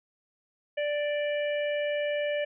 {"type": "harmonic tone", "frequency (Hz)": 587.3, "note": "D5", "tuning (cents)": 0, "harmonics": [1, 3, 4, 5], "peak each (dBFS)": [-27, -37, -39, -41], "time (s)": [0.77, 2.45], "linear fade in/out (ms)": 10, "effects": []}